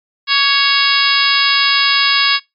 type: harmonic tone with a mistuned harmonic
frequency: 554.4 Hz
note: C#5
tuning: in tune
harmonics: 2 / 3 / 4 / 5 / 6 / 7 / 8 / 9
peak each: -18 / -18 / -18 / -18 / -18 / -18 / -18 / -18 dBFS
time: 0.27-2.4 s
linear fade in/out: 50 ms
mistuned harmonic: 2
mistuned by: +29 cents
effects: noise-tail reverb RT60 0.2 s tail -23 dB re dry + MP3 96 kbps